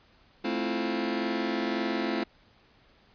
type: chord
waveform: sawtooth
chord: F major seventh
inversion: first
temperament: just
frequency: 218.3 / 261.9 / 327.4 / 349.2 Hz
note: A3 / C4 / E4 / F4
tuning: -13 / +2 / -12 / 0 cents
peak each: -29 dBFS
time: 0.44-2.24 s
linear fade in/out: 10 ms
effects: pink hiss -61 dBFS RMS until 3.14 s + resampled to 11025 Hz